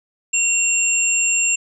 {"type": "tone pair together", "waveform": "sine", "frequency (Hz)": [2744, 7379], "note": ["F7", "A#8"], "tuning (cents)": [-31, -19], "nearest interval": "octave + perfect fourth", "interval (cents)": 1712, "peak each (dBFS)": [-19, -17], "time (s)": [0.33, 1.56], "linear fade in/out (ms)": 10, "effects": []}